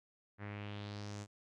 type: tone with low-pass filter sweep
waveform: sawtooth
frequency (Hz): 102.9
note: G#2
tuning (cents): -16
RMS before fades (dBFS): -45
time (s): 0.38-1.27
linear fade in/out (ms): 50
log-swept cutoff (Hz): 1800 to 7700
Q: 2.8
effects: none